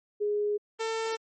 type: tone pair in turn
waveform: sine / sawtooth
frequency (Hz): 415.3 / 448.2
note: G#4 / A4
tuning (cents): 0 / +32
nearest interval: minor second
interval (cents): 132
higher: second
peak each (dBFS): -25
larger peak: neither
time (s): 0.2-0.58 / 0.79-1.17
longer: neither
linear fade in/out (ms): 20
effects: MP3 32 kbps